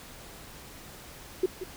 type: tone with echo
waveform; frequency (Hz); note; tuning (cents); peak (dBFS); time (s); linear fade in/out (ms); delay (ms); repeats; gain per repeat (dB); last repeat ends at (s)
sine; 371.2; F#4; +6; -20; 1.43-1.46; 5; 180; 1; -12; 1.64
effects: pink hiss -47 dBFS RMS until 1.76 s